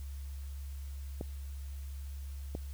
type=clicks; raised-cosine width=2 ms; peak=-24 dBFS; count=2; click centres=1.211 / 2.551 s; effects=added 69 Hz sine -39 dBFS peak until 2.73 s + white hiss -59 dBFS RMS until 2.73 s